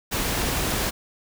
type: noise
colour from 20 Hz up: pink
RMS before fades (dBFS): -25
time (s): 0.11-0.91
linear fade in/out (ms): 20
effects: none